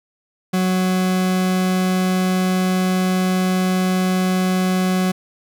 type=tone; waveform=40% pulse; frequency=185 Hz; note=F#3; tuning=in tune; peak=-15 dBFS; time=0.53-5.12 s; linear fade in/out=10 ms; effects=none